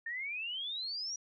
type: exponential sweep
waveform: sine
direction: up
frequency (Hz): 1800 to 5860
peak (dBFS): -36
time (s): 0.06-1.16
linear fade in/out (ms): 5
effects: none